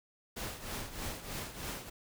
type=noise with tremolo; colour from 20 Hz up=pink; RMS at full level=-38 dBFS; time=0.36-1.9 s; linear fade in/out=10 ms; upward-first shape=triangle; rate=3.2 Hz; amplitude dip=75%; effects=none